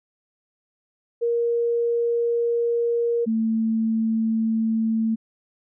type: tone pair in turn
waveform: sine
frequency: 470 / 223.3 Hz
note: A#4 / A3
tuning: +14 / +26 cents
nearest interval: octave + minor second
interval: 1288 cents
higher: first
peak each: -19 dBFS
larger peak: neither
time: 1.21-3.26 / 3.26-5.16 s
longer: first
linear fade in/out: 20 ms
effects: none